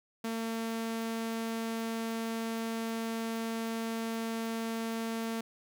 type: tone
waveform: sawtooth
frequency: 226.6 Hz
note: A#3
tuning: 49 cents flat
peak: -29 dBFS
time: 0.24-5.41 s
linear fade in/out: 5 ms
effects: none